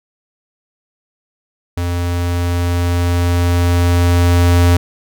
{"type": "tone with level ramp", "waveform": "square", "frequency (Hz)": 87.31, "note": "F2", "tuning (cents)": 0, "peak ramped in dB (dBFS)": [-17, -8], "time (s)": [1.77, 4.77], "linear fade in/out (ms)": 5, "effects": []}